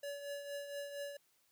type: tone with tremolo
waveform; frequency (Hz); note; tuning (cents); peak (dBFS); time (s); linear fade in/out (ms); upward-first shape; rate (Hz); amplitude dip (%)
square; 570; C#5; +48; -40; 0.03-1.17; 5; triangle; 4.3; 60
effects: white hiss -74 dBFS RMS until 1.51 s + high-pass 60 Hz 12 dB/octave